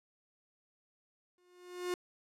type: tone with exponential growth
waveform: 45% pulse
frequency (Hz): 358.2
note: F4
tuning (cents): +44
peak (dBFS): -31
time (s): 1.38-1.94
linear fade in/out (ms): 1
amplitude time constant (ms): 120
effects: low-pass 12000 Hz 12 dB/octave